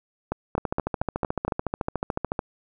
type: two click trains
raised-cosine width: 1 ms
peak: -11 / -11 dBFS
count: 26 / 6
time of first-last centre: 0.58-2.392 / 0.32-1.48 s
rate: 13.8 / 4.31 Hz
effects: none